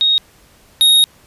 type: tone pair in turn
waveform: sine / square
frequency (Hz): 3745 / 3745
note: A#7 / A#7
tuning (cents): +7 / +7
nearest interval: unison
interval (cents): 0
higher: neither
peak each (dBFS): -10 / -8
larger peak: second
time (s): 0.01-0.18 / 0.81-1.04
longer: second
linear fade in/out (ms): 0
effects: pink hiss -49 dBFS RMS until 1.26 s + resampled to 32000 Hz